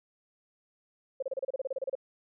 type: tone bursts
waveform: sine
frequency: 533 Hz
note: C5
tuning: 32 cents sharp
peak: -29 dBFS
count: 14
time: 1.2-1.953 s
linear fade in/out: 5 ms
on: 25 ms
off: 31 ms
effects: none